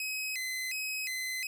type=tone with vibrato; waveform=sawtooth; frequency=2278 Hz; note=C#7; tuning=47 cents sharp; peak=-30 dBFS; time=0-1.47 s; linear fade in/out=2 ms; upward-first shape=square; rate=1.4 Hz; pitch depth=190 cents each way; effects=none